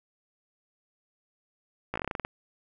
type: slowing click train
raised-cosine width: 0.5 ms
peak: -16 dBFS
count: 11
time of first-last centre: 1.94-2.249 s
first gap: 16 ms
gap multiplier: 1.14
effects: none